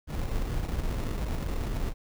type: noise with sample-and-hold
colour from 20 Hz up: brown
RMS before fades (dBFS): -30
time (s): 0.07-1.94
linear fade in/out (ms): 50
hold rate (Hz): 1575
effects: none